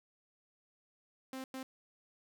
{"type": "tone bursts at uneven times", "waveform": "sawtooth", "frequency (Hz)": 262.7, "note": "C4", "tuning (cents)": 7, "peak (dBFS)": -37, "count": 2, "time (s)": [[1.33, 1.44], [1.54, 1.63]], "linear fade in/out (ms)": 2, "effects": []}